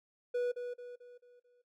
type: tone with echo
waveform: triangle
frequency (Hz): 488.8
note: B4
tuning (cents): -18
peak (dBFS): -28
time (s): 0.34-0.52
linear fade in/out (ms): 10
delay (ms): 220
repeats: 5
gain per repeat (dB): -7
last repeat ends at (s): 1.62
effects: noise-tail reverb RT60 0.1 s tail -17 dB re dry